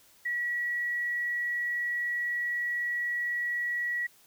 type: tone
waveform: sine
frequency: 1928 Hz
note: B6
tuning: 42 cents flat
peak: -28 dBFS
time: 0.25-4.07 s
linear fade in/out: 10 ms
effects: white hiss -60 dBFS RMS until 4.26 s